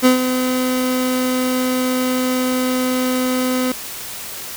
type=tone with ADSR envelope; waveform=30% pulse; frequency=254.6 Hz; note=C4; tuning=47 cents flat; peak=-5 dBFS; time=0.02-3.72 s; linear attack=36 ms; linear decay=120 ms; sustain=-9 dB; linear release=4 ms; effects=white hiss -30 dBFS RMS until 4.56 s